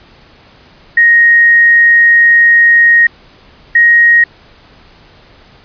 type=tone pair in turn; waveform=sine; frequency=1871 / 1878.7 Hz; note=A#6 / A#6; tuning=+6 / +13 cents; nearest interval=unison; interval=7 cents; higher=second; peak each=-3 dBFS; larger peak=neither; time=0.97-3.07 / 3.75-4.24 s; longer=first; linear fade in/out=5 ms; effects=pink hiss -42 dBFS RMS until 5.64 s + resampled to 11025 Hz